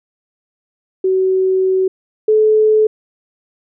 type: tone pair in turn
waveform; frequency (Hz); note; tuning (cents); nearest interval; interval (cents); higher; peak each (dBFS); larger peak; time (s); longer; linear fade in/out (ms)
sine; 376.8 / 431.7; F#4 / A4; +32 / -33; major second; 235; second; -11 / -8; second; 1.04-1.88 / 2.28-2.87; first; 5
effects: none